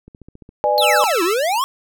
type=click train; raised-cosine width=3 ms; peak=-27 dBFS; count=7; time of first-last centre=0.08-0.491 s; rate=14.6 Hz
type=chord; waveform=sine; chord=G# diminished; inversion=first; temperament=just; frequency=498.4 / 598 / 830.6 Hz; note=B4 / D5 / G#5; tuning=+16 / +31 / 0 cents; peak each=-21 / -17 / -17 dBFS; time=0.64-1.04 s; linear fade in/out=0 ms
type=exponential two-way sweep; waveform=square; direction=down then up; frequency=4435 to 323.6 to 1131 Hz; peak=-17 dBFS; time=0.78-1.64 s; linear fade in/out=0 ms; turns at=1.23 s
type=tone; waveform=sawtooth; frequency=1318.5 Hz; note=E6; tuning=in tune; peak=-18 dBFS; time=0.81-1.35 s; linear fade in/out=20 ms
effects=none